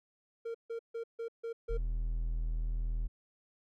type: tone bursts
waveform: triangle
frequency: 460.6 Hz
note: A#4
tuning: 21 cents flat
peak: -34 dBFS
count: 6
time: 0.45-1.776 s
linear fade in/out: 10 ms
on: 96 ms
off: 150 ms
type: tone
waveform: triangle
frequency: 40.48 Hz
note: E1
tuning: 31 cents flat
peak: -29 dBFS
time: 1.69-3.08 s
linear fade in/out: 20 ms
effects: none